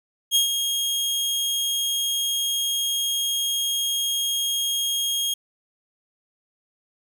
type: tone with ADSR envelope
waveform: sawtooth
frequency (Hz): 3256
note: G#7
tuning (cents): -35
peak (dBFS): -12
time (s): 0.31-5.34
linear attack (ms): 44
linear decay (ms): 120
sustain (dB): -7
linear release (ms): 6
effects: none